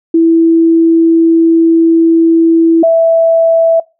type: tone pair in turn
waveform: sine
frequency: 329.6 / 659.2 Hz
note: E4 / E5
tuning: 0 / 0 cents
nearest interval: octave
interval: 1200 cents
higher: second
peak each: -4 dBFS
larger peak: neither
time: 0.14-2.83 / 2.83-3.8 s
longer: first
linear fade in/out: 5 ms
effects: noise-tail reverb RT60 0.3 s tail -25 dB re dry